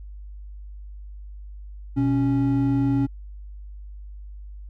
triangle tone pair together, 123.47 / 277.2 Hz, B2 / C#4, 0 / 0 cents, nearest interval octave + major second, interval 1400 cents, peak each -21 / -18 dBFS, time 1.96-3.07 s, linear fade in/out 20 ms, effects added 50 Hz sine -36 dBFS peak until 4.69 s

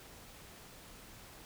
silence, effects pink hiss -54 dBFS RMS until 1.45 s

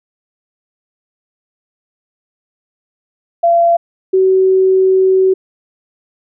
sine tone pair in turn, 682 / 378 Hz, F5 / F#4, -41 / +37 cents, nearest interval minor seventh, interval 1022 cents, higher first, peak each -7 dBFS, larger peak neither, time 3.43-3.77 / 4.13-5.34 s, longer second, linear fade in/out 10 ms, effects none

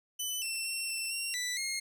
15% pulse tone with pitch steps, 3002 / 2690 / 2714 / 2687 / 2750 / 1980 / 2144 Hz, F#7 / E7 / E7 / E7 / F7 / B6 / C7, +24 / +34 / +50 / +33 / -27 / +4 / +42 cents, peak -26 dBFS, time 0.19-1.8 s, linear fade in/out 10 ms, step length 230 ms, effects none

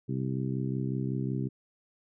harmonic tone, 65.41 Hz, C2, in tune, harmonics 2 / 3 / 4 / 5 / 6, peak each -31 / -35 / -37 / -39 / -41 dBFS, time 0.08-1.49 s, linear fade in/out 20 ms, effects none

